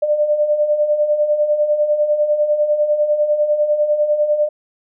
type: beating tone pair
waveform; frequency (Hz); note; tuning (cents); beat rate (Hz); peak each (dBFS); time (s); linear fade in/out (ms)
sine; 590 / 600; D5 / D5; +8 / +37; 10; -21 / -14; 0.02-4.49; 10
effects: none